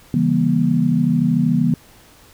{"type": "chord", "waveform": "sine", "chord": "C# diminished seventh", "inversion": "none", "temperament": "just", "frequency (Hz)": [138.59, 166.31, 199.57, 239.5], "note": ["C#3", "E3", "G3", "Bb3"], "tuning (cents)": [0, 16, 31, 47], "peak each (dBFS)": [-22, -18, -22, -17], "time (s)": [0.14, 1.74], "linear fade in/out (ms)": 2, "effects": ["pink hiss -48 dBFS RMS until 2.33 s"]}